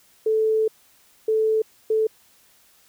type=tone bursts at uneven times; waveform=sine; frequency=438.2 Hz; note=A4; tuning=7 cents flat; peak=-17 dBFS; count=3; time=0.26-0.68 / 1.28-1.62 / 1.9-2.07 s; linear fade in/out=5 ms; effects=white hiss -57 dBFS RMS until 2.88 s